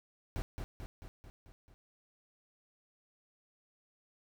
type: noise with echo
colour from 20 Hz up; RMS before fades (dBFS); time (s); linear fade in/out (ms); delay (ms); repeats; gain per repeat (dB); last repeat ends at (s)
brown; -36; 0.36-0.42; 0; 220; 6; -4; 1.74
effects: none